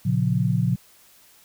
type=chord; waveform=sine; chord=Bb minor; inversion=none; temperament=equal with one note detuned; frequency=116.54 / 138.59 / 178.18 Hz; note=Bb2 / Db3 / F3; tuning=0 / 0 / +35 cents; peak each=-23 dBFS; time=0.05-0.76 s; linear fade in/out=10 ms; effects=white hiss -54 dBFS RMS until 1.44 s